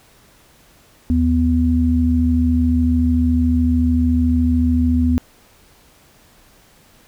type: tone pair together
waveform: sine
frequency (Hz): 78.1 / 248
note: D#2 / B3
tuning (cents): +7 / +7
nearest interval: octave + minor sixth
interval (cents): 2000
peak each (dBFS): -16 / -15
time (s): 1.1-5.18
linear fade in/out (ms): 0
effects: pink hiss -51 dBFS RMS until 7.07 s